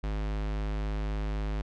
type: tone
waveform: square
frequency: 51.91 Hz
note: G#1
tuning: in tune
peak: -30 dBFS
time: 0.03-1.62 s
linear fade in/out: 10 ms
effects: low-pass 4000 Hz 12 dB/octave